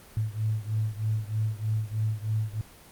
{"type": "beating tone pair", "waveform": "sine", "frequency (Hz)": [107.6, 110.8], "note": ["A2", "A2"], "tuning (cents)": [-38, 13], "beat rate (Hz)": 3.2, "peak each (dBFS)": [-28, -30], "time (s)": [0.17, 2.61], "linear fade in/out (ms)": 0, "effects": ["pink hiss -51 dBFS RMS until 2.91 s", "Opus 24 kbps"]}